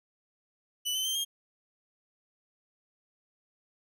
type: tone with pitch steps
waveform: sawtooth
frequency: 2977 / 3057 / 3139 / 3224 Hz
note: F#7 / G7 / G7 / G7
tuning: +10 / -44 / +2 / +48 cents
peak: -26 dBFS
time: 0.85-1.25 s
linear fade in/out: 20 ms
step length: 100 ms
effects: none